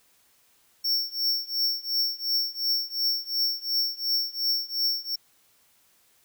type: tone with tremolo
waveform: square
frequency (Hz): 5460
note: F8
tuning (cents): -40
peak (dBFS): -21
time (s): 0.84-5.16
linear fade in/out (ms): 10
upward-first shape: triangle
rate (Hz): 2.8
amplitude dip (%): 95
effects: white hiss -63 dBFS RMS until 6.24 s